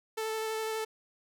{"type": "tone with vibrato", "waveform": "sawtooth", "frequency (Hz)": 440, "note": "A4", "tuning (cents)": 0, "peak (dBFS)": -28, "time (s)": [0.17, 0.85], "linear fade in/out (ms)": 10, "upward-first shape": "square", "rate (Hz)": 12, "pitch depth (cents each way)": 9, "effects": []}